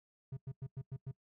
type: tone bursts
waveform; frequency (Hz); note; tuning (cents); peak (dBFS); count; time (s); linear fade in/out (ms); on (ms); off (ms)
triangle; 134; C3; +42; -37; 6; 0.32-1.114; 5; 49; 100
effects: noise-tail reverb RT60 0.1 s tail -20 dB re dry